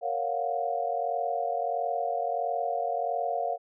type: chord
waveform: sine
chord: Gb major seventh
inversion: first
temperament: equal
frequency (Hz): 466.2 / 554.4 / 698.5 / 740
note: Bb4 / Db5 / F5 / Gb5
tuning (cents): 0 / 0 / 0 / 0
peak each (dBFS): -35 / -34 / -29 / -34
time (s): 0.01-3.58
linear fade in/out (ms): 50
effects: none